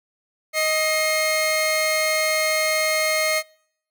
sawtooth tone pair together, 626.2 / 2134 Hz, D#5 / C7, +11 / +34 cents, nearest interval octave + major sixth, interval 2123 cents, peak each -18 dBFS, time 0.53-3.43 s, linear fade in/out 50 ms, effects noise-tail reverb RT60 0.7 s tail -26 dB re dry

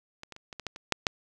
clicks, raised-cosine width 0.2 ms, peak -24 / -26 / -28 / -24 / -21 / -16 / -25 / -6 / -6 dBFS, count 9, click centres 0.234 / 0.323 / 0.364 / 0.528 / 0.597 / 0.667 / 0.761 / 0.923 / 1.068 s, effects none

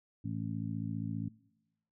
harmonic tone, 55 Hz, A1, in tune, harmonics 2 / 3 / 4 / 5, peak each -38 / -40 / -41 / -42 dBFS, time 0.24-1.29 s, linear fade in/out 10 ms, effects noise-tail reverb RT60 1.0 s tail -23 dB re dry

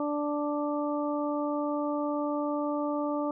harmonic tone, 293.7 Hz, D4, in tune, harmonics 1 / 2 / 3 / 4, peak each -30 / -32 / -37 / -37 dBFS, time 0-3.31 s, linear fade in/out 2 ms, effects none

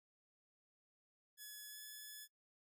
5% pulse tone with pitch glide, 1702 to 1714.8 Hz, G#6 to A6, +42 to -45 cents, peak -40 dBFS, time 1.37-2.28 s, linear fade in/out 50 ms, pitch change +13 cents, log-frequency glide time 1.7-1.78 s, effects noise-tail reverb RT60 0.1 s tail -20 dB re dry

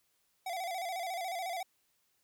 square tone with vibrato, 720 Hz, F#5, 47 cents flat, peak -36 dBFS, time 0.46-1.63 s, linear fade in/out 5 ms, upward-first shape square, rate 14 Hz, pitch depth 85 cents each way, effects white hiss -75 dBFS RMS until 2.23 s

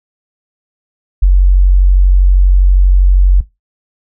sine tone, 46.25 Hz, F#1, in tune, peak -3 dBFS, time 1.22-3.41 s, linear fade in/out 10 ms, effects noise-tail reverb RT60 0.2 s tail -18 dB re dry

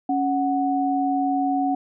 sine tone pair together, 277.2 / 740 Hz, C#4 / F#5, 0 / 0 cents, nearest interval octave + perfect fourth, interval 1700 cents, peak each -22 dBFS, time 0.09-1.75 s, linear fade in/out 5 ms, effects none

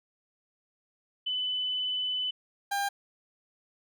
sine / 30% pulse tone pair in turn, 3006 / 800.3 Hz, F#7 / G5, +27 / +36 cents, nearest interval octave + major seventh, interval 2291 cents, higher first, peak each -28 / -25 dBFS, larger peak second, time 1.26-2.31 / 2.71-2.89 s, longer first, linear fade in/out 10 ms, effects none

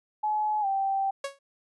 sine tone with pitch glide, 851 to 780.4 Hz, G#5 to G5, +42 to -8 cents, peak -24 dBFS, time 0.23-1.11 s, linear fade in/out 10 ms, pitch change -150 cents, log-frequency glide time 0.61-0.66 s
sawtooth tone with exponential decay, 554 Hz, C#5, 1 cent flat, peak -24 dBFS, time 1.24-1.39 s, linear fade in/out 5 ms, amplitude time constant 32 ms
effects resampled to 24000 Hz

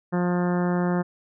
harmonic tone, 177.3 Hz, F3, 26 cents sharp, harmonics 1 / 2 / 3 / 4 / 5 / 6 / 7 / 8 / 9 / 10, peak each -22 / -28 / -32 / -34 / -36 / -38 / -39 / -40 / -41 / -42 dBFS, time 0.12-1.03 s, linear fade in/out 20 ms, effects none

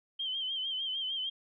sine tone with vibrato, 3120 Hz, G7, 9 cents flat, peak -32 dBFS, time 0.19-1.3 s, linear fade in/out 10 ms, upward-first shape sine, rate 6.6 Hz, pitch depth 62 cents each way, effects none

